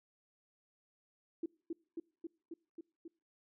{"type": "tone with echo", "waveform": "sine", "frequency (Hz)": 332.5, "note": "E4", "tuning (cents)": 15, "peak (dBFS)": -34, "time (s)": [1.43, 1.46], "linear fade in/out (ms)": 5, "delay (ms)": 270, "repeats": 6, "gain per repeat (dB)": -2, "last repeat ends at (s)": 3.08, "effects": ["noise-tail reverb RT60 0.5 s tail -26 dB re dry"]}